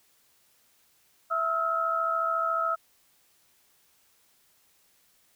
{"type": "tone cluster", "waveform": "sine", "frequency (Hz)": [660, 1292, 1366], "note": ["E5", "E6", "F6"], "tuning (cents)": [2, -35, -39], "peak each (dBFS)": [-32, -26, -32], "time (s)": [1.3, 2.76], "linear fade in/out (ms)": 20, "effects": ["white hiss -65 dBFS RMS until 5.35 s"]}